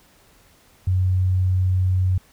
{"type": "tone", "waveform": "sine", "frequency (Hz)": 92.5, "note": "F#2", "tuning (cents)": 0, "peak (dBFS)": -16, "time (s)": [0.87, 2.18], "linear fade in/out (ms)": 5, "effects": ["pink hiss -55 dBFS RMS until 2.32 s"]}